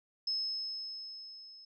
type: tone with level ramp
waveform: sine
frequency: 5190 Hz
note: E8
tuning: 28 cents flat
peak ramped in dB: -30 to -51 dBFS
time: 0.27-1.65 s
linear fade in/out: 5 ms
effects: none